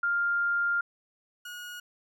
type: tone pair in turn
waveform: sine / 30% pulse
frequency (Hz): 1400 / 1446.9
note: F6 / F#6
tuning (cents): +4 / -39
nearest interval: minor second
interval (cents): 57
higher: second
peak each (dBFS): -24 / -36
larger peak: first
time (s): 0.03-0.81 / 1.45-1.8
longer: first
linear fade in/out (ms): 5
effects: none